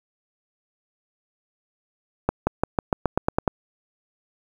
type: accelerating click train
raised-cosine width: 1 ms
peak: -5 dBFS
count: 10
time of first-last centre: 2.29-3.478 s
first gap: 180 ms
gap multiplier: 0.92
effects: 7-bit